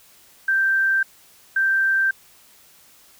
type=tone pair in turn; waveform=sine; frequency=1568 / 1568 Hz; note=G6 / G6; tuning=0 / 0 cents; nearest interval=unison; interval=0 cents; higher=neither; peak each=-16 dBFS; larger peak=neither; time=0.48-1.03 / 1.56-2.11 s; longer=neither; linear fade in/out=5 ms; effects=white hiss -52 dBFS RMS until 3.19 s